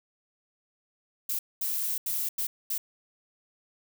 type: noise bursts at uneven times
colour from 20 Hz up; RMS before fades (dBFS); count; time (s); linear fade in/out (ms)
violet; -30; 5; 1.29-1.39 / 1.61-1.98 / 2.06-2.29 / 2.38-2.47 / 2.7-2.78; 5
effects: none